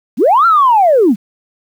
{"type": "linear two-way sweep", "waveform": "sine", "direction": "up then down", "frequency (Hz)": [174.61, 1390, 174.61], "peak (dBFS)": -5, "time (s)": [0.17, 1.16], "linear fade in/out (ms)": 50, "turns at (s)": 0.46, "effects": ["tanh soft clip ceiling -1 dBFS", "7-bit"]}